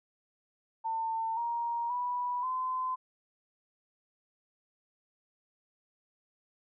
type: tone with pitch steps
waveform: sine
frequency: 899 / 939.3 / 981.5 / 1025.5 Hz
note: A5 / A#5 / B5 / C6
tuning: +37 / +13 / -11 / -35 cents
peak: -30 dBFS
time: 0.84-2.96 s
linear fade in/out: 20 ms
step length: 530 ms
effects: none